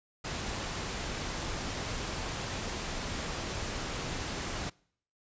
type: noise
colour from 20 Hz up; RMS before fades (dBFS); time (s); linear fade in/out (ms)
pink; -36; 0.24-4.7; 10
effects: noise-tail reverb RT60 0.6 s tail -25 dB re dry + resampled to 16000 Hz